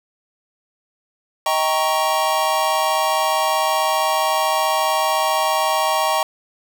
square chord, Eb dominant seventh, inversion none, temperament equal with one note detuned, 629.8 / 784 / 932.3 / 1108.7 Hz, Eb5 / G5 / Bb5 / Db6, +21 / 0 / 0 / 0 cents, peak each -23 dBFS, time 1.46-6.23 s, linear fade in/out 2 ms, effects none

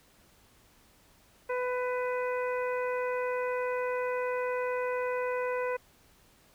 harmonic tone, 499 Hz, B4, 18 cents sharp, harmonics 1 / 2 / 3 / 4 / 5, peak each -30 / -36 / -40 / -42 / -44 dBFS, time 1.49-5.77 s, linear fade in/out 10 ms, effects pink hiss -62 dBFS RMS until 6.54 s

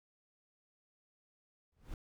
brown noise with exponential growth, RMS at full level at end -41 dBFS, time 1.72-1.94 s, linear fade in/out 2 ms, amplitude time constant 47 ms, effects none

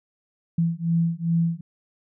sine beating tone pair, 166 / 168.5 Hz, E3 / E3, +12 / +38 cents, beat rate 2.5 Hz, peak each -23 / -23 dBFS, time 0.58-1.61 s, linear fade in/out 5 ms, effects none

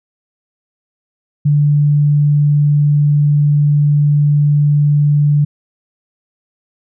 sine tone, 146.6 Hz, D3, 3 cents flat, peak -8 dBFS, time 1.45-5.45 s, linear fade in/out 10 ms, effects none

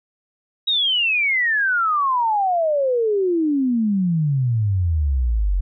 sine exponential sweep, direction down, 3843 to 44 Hz, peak -16 dBFS, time 0.67-5.61 s, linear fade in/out 10 ms, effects none

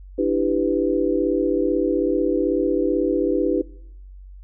sine chord, E minor seventh, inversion third, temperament equal with one note detuned, 293.7 / 329.6 / 392 / 498.5 Hz, D4 / E4 / G4 / B4, 0 / 0 / 0 / +16 cents, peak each -23 dBFS, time 0.18-3.62 s, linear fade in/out 10 ms, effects noise-tail reverb RT60 0.8 s tail -23 dB re dry + added 47 Hz sine -38 dBFS peak until 4.43 s

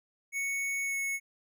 square tone with pitch glide, 2217 to 2200 Hz, C#7 to C#7, 0 to -14 cents, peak -31 dBFS, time 0.32-1.2 s, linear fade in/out 50 ms, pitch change -14 cents, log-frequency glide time 0.83-0.96 s, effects none

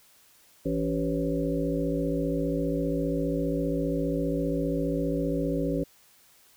harmonic tone with a mistuned harmonic, 55 Hz, A1, in tune, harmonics 1 / 3 / 5 / 7 / 9 / 10, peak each -35 / -31 / -29 / -34 / -33 / -34 dBFS, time 0.65-5.84 s, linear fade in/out 10 ms, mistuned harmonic 5, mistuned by +39 cents, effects white hiss -59 dBFS RMS until 6.56 s

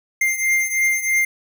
square beating tone pair, 2100 / 2103.1 Hz, C7 / C7, +6 / +8 cents, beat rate 3.1 Hz, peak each -19 / -23 dBFS, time 0.21-1.25 s, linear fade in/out 5 ms, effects none

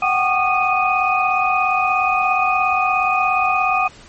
sine tone cluster, 741 / 778 / 1121 / 1220 / 2493 Hz, F#5 / G5 / C#6 / D#6 / D#7, +2 / -13 / +19 / -34 / +3 cents, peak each -19 / -24 / -28 / -19 / -20 dBFS, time 0.02-3.88 s, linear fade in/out 5 ms, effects pink hiss -43 dBFS RMS until 4.08 s + MP3 32 kbps

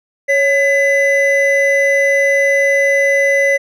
triangle tone pair together, 554.4 / 2009 Hz, C#5 / B6, 0 / +29 cents, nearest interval octave + minor seventh, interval 2229 cents, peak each -11 dBFS, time 0.28-3.58 s, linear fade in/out 20 ms, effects none

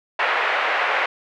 white band-pass noise, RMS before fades -21 dBFS, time 0.19-1.06 s, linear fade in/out 5 ms, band 510 to 2300 Hz, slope 24 dB/octave, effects none

